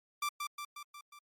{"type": "tone with echo", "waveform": "sawtooth", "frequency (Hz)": 1175, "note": "D6", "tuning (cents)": 1, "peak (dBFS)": -28, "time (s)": [0.22, 0.29], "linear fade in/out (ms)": 5, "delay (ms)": 180, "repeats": 5, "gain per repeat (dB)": -4, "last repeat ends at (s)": 1.19, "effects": ["MP3 64 kbps"]}